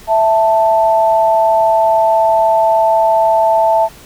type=tone pair together; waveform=sine; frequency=659.3 / 883.1 Hz; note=E5 / A5; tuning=0 / +6 cents; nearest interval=perfect fourth; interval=506 cents; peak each=-11 dBFS; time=0.07-3.89 s; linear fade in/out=50 ms; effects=pink hiss -39 dBFS RMS until 4.05 s